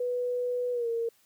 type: tone with pitch glide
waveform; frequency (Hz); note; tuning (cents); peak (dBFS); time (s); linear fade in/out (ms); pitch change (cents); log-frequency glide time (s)
sine; 492.6 to 462.3; B4 to A#4; -5 to -14; -27; 0-1.09; 5; -109; 0.72-0.88
effects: white hiss -65 dBFS RMS until 1.25 s + high-pass 60 Hz 12 dB/octave